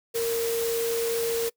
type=tone in noise; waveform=sine; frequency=462 Hz; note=A#4; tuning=16 cents flat; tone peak=-24 dBFS; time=0.14-1.5 s; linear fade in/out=20 ms; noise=white; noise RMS=-33 dBFS; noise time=0.14-1.5 s; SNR=+6 dB; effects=noise-tail reverb RT60 0.1 s tail -23 dB re dry